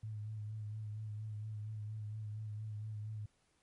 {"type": "tone with vibrato", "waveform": "sine", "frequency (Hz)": 107, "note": "A2", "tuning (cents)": -48, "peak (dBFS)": -40, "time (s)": [0.03, 3.26], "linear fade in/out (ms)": 5, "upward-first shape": "sine", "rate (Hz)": 4.3, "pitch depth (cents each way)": 35, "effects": ["pink hiss -75 dBFS RMS until 3.62 s", "MP3 48 kbps"]}